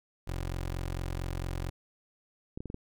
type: tone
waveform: 20% pulse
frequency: 44.42 Hz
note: F1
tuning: 30 cents sharp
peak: -28 dBFS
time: 0.27-1.7 s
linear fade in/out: 10 ms
type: clicks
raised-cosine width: 3 ms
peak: -25 dBFS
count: 5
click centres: 2.575 / 2.605 / 2.657 / 2.701 / 2.744 s
effects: none